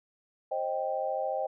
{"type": "chord", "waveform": "sine", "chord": "C minor", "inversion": "none", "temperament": "equal with one note detuned", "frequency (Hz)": [528.4, 622.3, 784], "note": ["C5", "Eb5", "G5"], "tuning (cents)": [17, 0, 0], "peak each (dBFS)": -33, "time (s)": [0.51, 1.47], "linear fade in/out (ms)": 10, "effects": []}